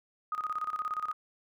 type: tone with tremolo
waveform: sine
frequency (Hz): 1247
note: D#6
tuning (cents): +3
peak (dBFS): -29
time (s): 0.32-1.13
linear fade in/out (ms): 2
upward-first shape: square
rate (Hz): 17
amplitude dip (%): 75
effects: none